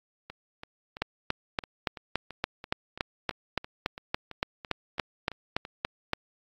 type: two click trains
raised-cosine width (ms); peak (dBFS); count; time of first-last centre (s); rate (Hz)
0.3; -24 / -10; 17 / 19; 0.3-5.651 / 1.02-6.134; 2.99 / 3.52
effects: AAC 48 kbps